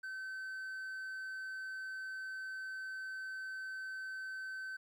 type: tone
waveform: triangle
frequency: 1535 Hz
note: G6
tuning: 37 cents flat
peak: -39 dBFS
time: 0.03-4.77 s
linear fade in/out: 10 ms
effects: 13-bit